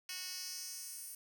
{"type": "tone with high-pass filter sweep", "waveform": "10% pulse", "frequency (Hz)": 367.3, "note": "F#4", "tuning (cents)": -13, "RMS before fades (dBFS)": -45, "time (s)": [0.09, 1.15], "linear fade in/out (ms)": 2, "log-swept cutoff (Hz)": [3400, 10000], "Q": 1.7, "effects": []}